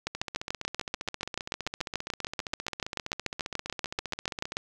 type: two click trains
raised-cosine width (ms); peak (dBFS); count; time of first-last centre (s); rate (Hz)
0.2; -17 / -12; 67 / 32; 0.15-4.521 / 0.07-4.569; 15.1 / 6.89
effects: none